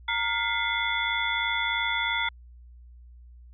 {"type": "tone cluster", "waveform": "sine", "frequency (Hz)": [927, 1413, 2027, 2130, 3446], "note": ["A#5", "F6", "B6", "C7", "A7"], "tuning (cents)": [-10, 20, 45, 30, -37], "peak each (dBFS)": -31, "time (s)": [0.08, 2.29], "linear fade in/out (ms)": 5, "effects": ["added 60 Hz sine -46 dBFS peak until 3.53 s"]}